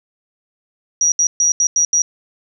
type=tone bursts at uneven times; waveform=sine; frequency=5770 Hz; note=F#8; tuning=44 cents flat; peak=-11 dBFS; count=6; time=1.01-1.12 / 1.19-1.27 / 1.4-1.52 / 1.6-1.67 / 1.76-1.85 / 1.93-2.02 s; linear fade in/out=2 ms; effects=none